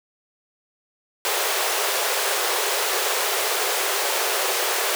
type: high-pass noise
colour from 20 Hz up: pink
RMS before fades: -23 dBFS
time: 1.25-4.95 s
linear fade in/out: 0 ms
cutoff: 370 Hz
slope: 96 dB/octave
effects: none